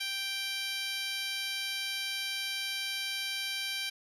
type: tone with high-pass filter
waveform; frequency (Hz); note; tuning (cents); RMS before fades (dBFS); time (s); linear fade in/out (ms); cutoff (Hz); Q
10% pulse; 784; G5; 0; -35; 0-3.9; 10; 2300; 0.97
effects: low-pass 12000 Hz 12 dB/octave